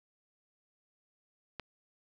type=click; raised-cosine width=0.3 ms; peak=-23 dBFS; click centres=1.597 s; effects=none